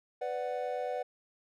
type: chord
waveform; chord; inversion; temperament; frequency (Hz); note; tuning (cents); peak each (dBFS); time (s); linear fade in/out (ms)
triangle; B minor; none; equal with one note detuned; 497.9 / 587.3 / 740; B4 / D5 / F#5; +14 / 0 / 0; -34 / -36 / -35; 0.21-1.03; 10
effects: none